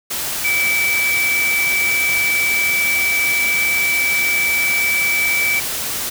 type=tone in noise; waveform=sine; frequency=2307 Hz; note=D7; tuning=31 cents flat; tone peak=-15 dBFS; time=0.44-5.6 s; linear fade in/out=10 ms; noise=white; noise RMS=-23 dBFS; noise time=0.1-6.1 s; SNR=+5 dB; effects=none